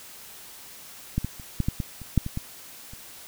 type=clicks; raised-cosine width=5 ms; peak=-11 / -16 / -29 / -11 / -11 / -15 / -27 / -6 / -18 / -16 / -30 dBFS; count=11; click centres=1.18 / 1.246 / 1.398 / 1.603 / 1.685 / 1.802 / 2.017 / 2.177 / 2.264 / 2.374 / 2.935 s; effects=white hiss -45 dBFS RMS until 3.27 s